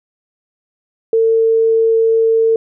sine tone, 450.6 Hz, A4, 41 cents sharp, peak -9 dBFS, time 1.13-2.56 s, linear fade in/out 2 ms, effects none

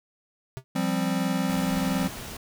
square tone with exponential decay, 130.81 Hz, C3, in tune, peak -28 dBFS, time 0.57-0.64 s, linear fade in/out 0 ms, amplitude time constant 15 ms
square chord, F suspended second, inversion none, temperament equal, 174.61 / 196 / 261.6 Hz, F3 / G3 / C4, 0 / 0 / 0 cents, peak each -29 dBFS, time 0.75-2.08 s, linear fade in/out 10 ms
pink noise, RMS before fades -38 dBFS, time 1.49-2.37 s, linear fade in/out 5 ms
effects none

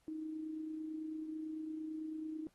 sine tone with amplitude modulation, 313.6 Hz, D#4, 14 cents sharp, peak -38 dBFS, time 0.08-2.47 s, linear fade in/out 0 ms, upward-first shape sine, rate 29 Hz, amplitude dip 40%, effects pink hiss -75 dBFS RMS until 2.54 s + AAC 32 kbps

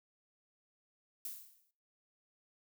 violet noise with exponential decay, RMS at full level -40 dBFS, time 1.25-1.71 s, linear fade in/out 2 ms, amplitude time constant 98 ms, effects noise-tail reverb RT60 0.4 s tail -18 dB re dry

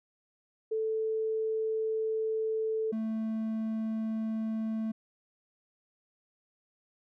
sine / triangle tone pair in turn, 440 / 221 Hz, A4 / A3, 0 / +8 cents, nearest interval octave, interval 1192 cents, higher first, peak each -28 dBFS, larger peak neither, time 0.71-2.92 / 2.92-4.92 s, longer first, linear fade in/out 10 ms, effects none

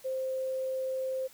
sine tone, 523.3 Hz, C5, in tune, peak -30 dBFS, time 0.04-1.28 s, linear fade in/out 20 ms, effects white hiss -56 dBFS RMS until 1.33 s

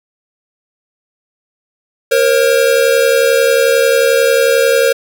square tone pair together, 468.8 / 540 Hz, A#4 / C#5, +10 / -45 cents, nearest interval major second, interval 245 cents, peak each -12 dBFS, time 2.11-4.93 s, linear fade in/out 10 ms, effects none

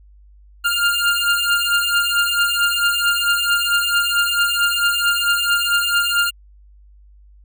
25% pulse beating tone pair, 1400 / 1404.5 Hz, F6 / F6, +4 / +9 cents, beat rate 4.5 Hz, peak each -15 dBFS, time 0.64-6.31 s, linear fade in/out 20 ms, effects added 50 Hz sine -44 dBFS peak until 7.44 s

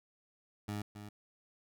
20% pulse tone with echo, 103.83 Hz, G#2, in tune, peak -32 dBFS, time 0.68-0.82 s, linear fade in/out 5 ms, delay 270 ms, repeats 1, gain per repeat -9 dB, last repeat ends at 1.09 s, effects none

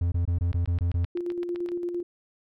triangle tone bursts, 86.6 Hz, F2, 14 cents flat, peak -20 dBFS, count 8, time 0.01-1.051 s, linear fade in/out 5 ms, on 110 ms, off 23 ms
click train, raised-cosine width 0.3 ms, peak -26 dBFS, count 10, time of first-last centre 0.53-1.688 s, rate 7.77 Hz
sine tone with tremolo, 349.6 Hz, F4, 2 cents sharp, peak -26 dBFS, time 1.15-2.03 s, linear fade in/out 5 ms, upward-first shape square, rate 8.8 Hz, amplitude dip 40%
effects none

